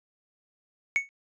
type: tone with exponential decay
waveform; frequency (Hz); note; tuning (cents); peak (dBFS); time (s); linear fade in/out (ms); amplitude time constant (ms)
triangle; 2217; C#7; 0; -16; 0.96-1.09; 0; 28
effects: resampled to 16000 Hz